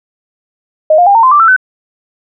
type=tone with pitch steps; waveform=sine; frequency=622.3 / 706.6 / 802.4 / 911.1 / 1034.6 / 1174.7 / 1333.9 / 1514.7 Hz; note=D#5 / F5 / G5 / A#5 / C6 / D6 / E6 / F#6; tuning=0 / +20 / +40 / -40 / -20 / 0 / +20 / +40 cents; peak=-3 dBFS; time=0.9-1.564 s; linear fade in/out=5 ms; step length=83 ms; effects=none